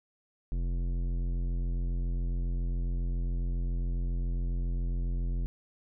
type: tone with tanh clipping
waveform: triangle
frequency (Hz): 43.65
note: F1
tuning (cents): 0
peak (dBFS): -30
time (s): 0.52-5.46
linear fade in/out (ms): 0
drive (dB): 18
effects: none